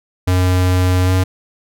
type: tone with pitch glide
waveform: square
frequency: 91.4 to 92.89 Hz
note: F#2 to F#2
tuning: -21 to +7 cents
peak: -12 dBFS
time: 0.27-1.24 s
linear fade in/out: 10 ms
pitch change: +28 cents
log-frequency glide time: 1.04-1.12 s
effects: none